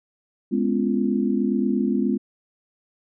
sine chord, C# dominant seventh, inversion second, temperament just, 207.9 / 249.5 / 277.2 / 346.5 Hz, G#3 / B3 / C#4 / E#4, +2 / +18 / 0 / -14 cents, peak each -23 / -23 / -27 / -27 dBFS, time 0.51-2.18 s, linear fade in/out 20 ms, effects none

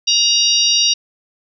harmonic tone, 943 Hz, A#5, 20 cents sharp, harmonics 3 / 4 / 5 / 6, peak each -17 / -17 / -17 / -17 dBFS, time 0.07-0.94 s, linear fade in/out 10 ms, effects none

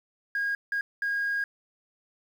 sine tone bursts at uneven times, 1632 Hz, G#6, 31 cents flat, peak -24 dBFS, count 3, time 0.35-0.55 / 0.72-0.81 / 1.02-1.44 s, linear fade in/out 2 ms, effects tanh soft clip ceiling -23 dBFS + 9-bit

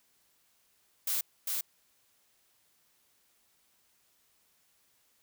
blue noise with echo, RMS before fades -31 dBFS, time 1.07-1.21 s, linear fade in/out 5 ms, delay 400 ms, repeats 1, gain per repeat -2 dB, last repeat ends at 1.61 s, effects white hiss -70 dBFS RMS until 5.22 s

